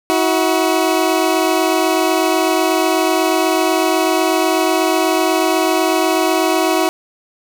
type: tone pair together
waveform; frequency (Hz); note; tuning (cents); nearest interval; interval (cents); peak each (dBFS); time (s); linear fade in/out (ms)
20% pulse; 321.9 / 370; E4 / F#4; -41 / 0; major second; 241; -11; 0.1-6.89; 0
effects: none